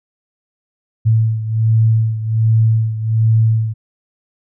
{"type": "beating tone pair", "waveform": "sine", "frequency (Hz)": [111.2, 112.5], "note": ["A2", "A2"], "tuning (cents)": [19, 39], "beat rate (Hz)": 1.3, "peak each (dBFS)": [-12, -17], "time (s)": [1.05, 3.74], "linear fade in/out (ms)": 20, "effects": []}